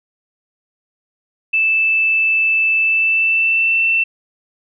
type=tone with pitch glide; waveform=sine; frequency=2637 to 2680 Hz; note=E7 to E7; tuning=0 to +28 cents; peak=-12 dBFS; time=1.53-4.04 s; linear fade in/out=10 ms; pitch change=+28 cents; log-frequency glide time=2.81-3.85 s; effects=none